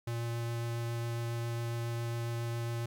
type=tone with vibrato; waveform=square; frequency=117.2 Hz; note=A#2; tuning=10 cents sharp; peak=-34 dBFS; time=0.07-2.86 s; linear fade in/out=5 ms; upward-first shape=triangle; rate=7.3 Hz; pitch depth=9 cents each way; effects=12-bit